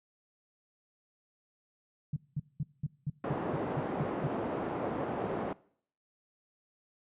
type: tone bursts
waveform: sine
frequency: 146.83 Hz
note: D3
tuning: in tune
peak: -29 dBFS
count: 10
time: 2.13-4.27 s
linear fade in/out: 5 ms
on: 34 ms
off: 200 ms
type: band-pass noise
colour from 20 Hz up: pink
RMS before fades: -35 dBFS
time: 3.24-5.53 s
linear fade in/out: 2 ms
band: 220 to 820 Hz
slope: 12 dB/octave
effects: noise-tail reverb RT60 0.6 s tail -22 dB re dry + resampled to 8000 Hz